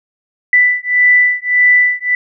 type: beating tone pair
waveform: sine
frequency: 1982 / 1983.7 Hz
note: B6 / B6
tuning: +6 / +7 cents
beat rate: 1.7 Hz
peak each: -11 dBFS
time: 0.53-2.15 s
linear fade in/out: 2 ms
effects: none